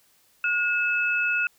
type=tone pair together; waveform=sine; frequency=1439 / 2604 Hz; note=F#6 / E7; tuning=-49 / -22 cents; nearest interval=minor seventh; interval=1027 cents; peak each=-24 dBFS; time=0.44-1.47 s; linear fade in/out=2 ms; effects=white hiss -62 dBFS RMS until 1.58 s